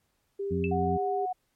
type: tone with pitch glide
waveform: sine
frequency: 397.4 to 399.9 Hz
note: G4 to G4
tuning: +24 to +35 cents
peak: -29 dBFS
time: 0.39-1.26 s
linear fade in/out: 10 ms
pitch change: +11 cents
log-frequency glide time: 0.52-0.65 s
type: harmonic tone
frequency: 89 Hz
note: F2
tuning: 33 cents sharp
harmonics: 1 / 2 / 3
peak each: -32 / -30 / -35 dBFS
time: 0.5-0.98 s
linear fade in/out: 20 ms
type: tone with exponential decay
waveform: sine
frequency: 2637 Hz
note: E7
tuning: in tune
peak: -29 dBFS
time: 0.64-0.75 s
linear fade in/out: 1 ms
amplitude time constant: 22 ms
type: tone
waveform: sine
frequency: 735 Hz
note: F#5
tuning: 12 cents flat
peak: -28 dBFS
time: 0.71-1.33 s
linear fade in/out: 10 ms
effects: pink hiss -74 dBFS RMS until 1.55 s + MP3 64 kbps